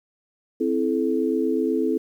sine chord, A minor, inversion first, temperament equal with one note detuned, 261.6 / 329.6 / 432.4 Hz, C4 / E4 / A4, 0 / 0 / -30 cents, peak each -24 dBFS, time 0.6-1.98 s, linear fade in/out 10 ms, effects 9-bit

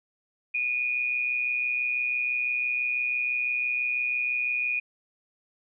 sine tone with amplitude modulation, 2451 Hz, D#7, 27 cents flat, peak -22 dBFS, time 0.54-4.8 s, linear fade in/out 10 ms, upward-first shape sine, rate 126 Hz, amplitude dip 55%, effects none

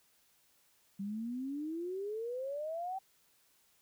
sine exponential sweep, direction up, 193.3 to 780 Hz, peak -36 dBFS, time 0.99-2.99 s, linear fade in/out 10 ms, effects white hiss -70 dBFS RMS until 3.81 s

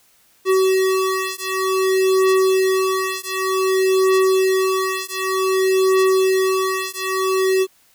square beating tone pair, 378.4 / 378.94 Hz, F#4 / F#4, +39 / +41 cents, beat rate 0.54 Hz, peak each -19 dBFS, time 0.45-7.67 s, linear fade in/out 50 ms, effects white hiss -56 dBFS RMS until 7.94 s

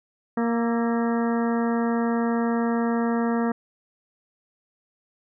harmonic tone with a mistuned harmonic, 233.1 Hz, A#3, in tune, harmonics 1 / 2 / 3 / 4 / 5 / 6 / 7 / 8, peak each -22 / -28 / -32 / -34 / -36 / -38 / -39 / -40 dBFS, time 0.37-3.52 s, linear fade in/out 5 ms, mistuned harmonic 6, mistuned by -74 cents, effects none

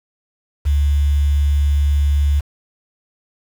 sine tone with quantisation, 71.9 Hz, D2, 36 cents flat, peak -12 dBFS, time 0.65-2.41 s, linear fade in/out 20 ms, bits 6, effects none

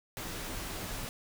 pink noise with comb filter, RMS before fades -39 dBFS, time 0.17-1.09 s, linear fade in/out 0 ms, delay 14 ms, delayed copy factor -0.55, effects none

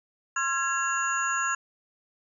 sine tone cluster, 1059 / 1365 / 1659 / 2756 / 6750 Hz, C6 / F6 / G#6 / F7 / G#8, +21 / -40 / -2 / -24 / +27 cents, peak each -32 / -29 / -29 / -37 / -33 dBFS, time 0.36-1.55 s, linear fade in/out 5 ms, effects none

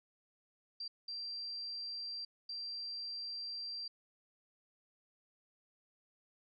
sine tone bursts at uneven times, 4716 Hz, D8, 6 cents sharp, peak -40 dBFS, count 3, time 0.8-0.88 / 1.08-2.25 / 2.49-3.88 s, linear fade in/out 5 ms, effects none

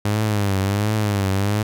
sawtooth tone with vibrato, 102 Hz, G#2, 31 cents flat, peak -14 dBFS, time 0.05-1.63 s, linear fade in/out 5 ms, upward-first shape triangle, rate 1.4 Hz, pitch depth 120 cents each way, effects none

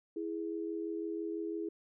sine tone pair together, 329.6 / 415.6 Hz, E4 / G#4, 0 / +1 cents, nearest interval major third, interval 401 cents, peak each -37 / -39 dBFS, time 0.16-1.69 s, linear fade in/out 5 ms, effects none

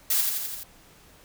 blue noise with echo, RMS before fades -23 dBFS, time 0.1-0.21 s, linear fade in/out 5 ms, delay 85 ms, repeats 5, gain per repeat -3 dB, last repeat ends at 0.635 s, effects pink hiss -54 dBFS RMS until 1.24 s

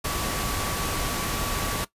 sine tone in noise, 1141 Hz, C#6, 50 cents sharp, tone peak -34 dBFS, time 0.04-1.85 s, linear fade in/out 10 ms, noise pink, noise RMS -28 dBFS, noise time 0.04-1.85 s, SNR -9 dB, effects noise-tail reverb RT60 0.1 s tail -17 dB re dry + resampled to 32000 Hz

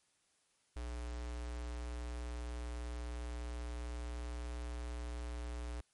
square tone with notch filter, 60.1 Hz, B1, 46 cents flat, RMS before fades -42 dBFS, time 0.76-5.81 s, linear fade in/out 5 ms, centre 160 Hz, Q 1.4, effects white hiss -75 dBFS RMS until 5.93 s + MP3 48 kbps

